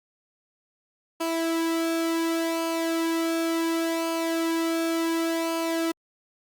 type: tone with flanger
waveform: sawtooth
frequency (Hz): 329.6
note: E4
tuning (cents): 0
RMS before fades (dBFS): -26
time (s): 1.2-5.92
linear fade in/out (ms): 10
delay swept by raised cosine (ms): 0.53 to 2.03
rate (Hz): 0.69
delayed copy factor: -0.55
effects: Opus 48 kbps